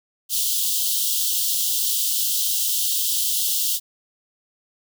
white high-pass noise, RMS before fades -22 dBFS, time 0.29-3.8 s, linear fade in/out 50 ms, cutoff 2900 Hz, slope 96 dB/octave, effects none

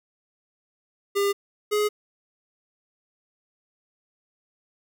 square tone pair in turn, 401.3 / 419.1 Hz, G4 / G#4, +41 / +16 cents, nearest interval minor second, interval 75 cents, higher second, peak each -21 dBFS, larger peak neither, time 1.15-1.33 / 1.71-1.89 s, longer neither, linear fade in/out 20 ms, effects none

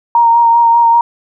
sine tone with vibrato, 932.3 Hz, A#5, in tune, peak -5 dBFS, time 0.15-1.01 s, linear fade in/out 2 ms, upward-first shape sine, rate 5.1 Hz, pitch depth 19 cents each way, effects none

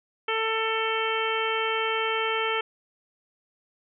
harmonic tone, 445 Hz, A4, 20 cents sharp, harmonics 1 / 2 / 3 / 4 / 5 / 6 / 7, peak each -29 / -32 / -30 / -35 / -32 / -34 / -33 dBFS, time 0.28-2.61 s, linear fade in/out 5 ms, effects none

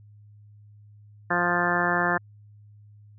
harmonic tone, 175.3 Hz, F3, 7 cents sharp, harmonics 1 / 2 / 3 / 4 / 5 / 6 / 7 / 8 / 9 / 10, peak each -31 / -31 / -33 / -29 / -33 / -30 / -32 / -31 / -30 / -27 dBFS, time 1.3-2.18 s, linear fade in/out 10 ms, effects added 104 Hz sine -48 dBFS peak until 3.18 s

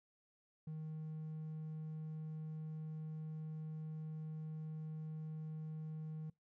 triangle tone, 156.4 Hz, D#3, 9 cents sharp, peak -40 dBFS, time 0.67-6.3 s, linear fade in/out 5 ms, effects noise-tail reverb RT60 0.2 s tail -26 dB re dry + tanh soft clip ceiling -36 dBFS

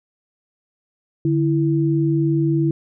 sine tone pair together, 146.82 / 329.6 Hz, D3 / E4, 0 / 0 cents, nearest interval octave + major second, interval 1400 cents, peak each -18 dBFS, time 1.25-2.71 s, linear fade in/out 2 ms, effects none

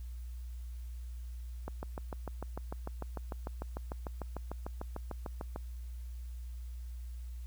click train, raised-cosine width 1 ms, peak -25 dBFS, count 27, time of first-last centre 1.68-5.561 s, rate 6.7 Hz, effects added 60 Hz sine -40 dBFS peak until 7.46 s + white hiss -65 dBFS RMS until 7.46 s

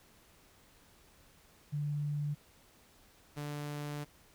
sine / sawtooth tone pair in turn, 146.83 / 146.83 Hz, D3 / D3, 0 / 0 cents, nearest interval unison, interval 0 cents, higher neither, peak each -32 / -34 dBFS, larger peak first, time 1.72-2.35 / 3.36-4.05 s, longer second, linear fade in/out 20 ms, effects pink hiss -63 dBFS RMS until 4.34 s

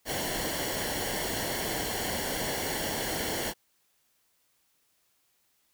pink noise with comb filter, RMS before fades -32 dBFS, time 0.05-3.54 s, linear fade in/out 50 ms, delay 0.8 ms, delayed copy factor -0.65, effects white hiss -71 dBFS RMS until 5.73 s

